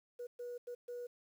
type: tone bursts at uneven times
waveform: sine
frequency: 485.4 Hz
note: B4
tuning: 30 cents flat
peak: -40 dBFS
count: 4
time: 0.19-0.27 / 0.39-0.58 / 0.67-0.75 / 0.88-1.07 s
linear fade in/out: 10 ms
effects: tanh soft clip ceiling -38 dBFS + 11-bit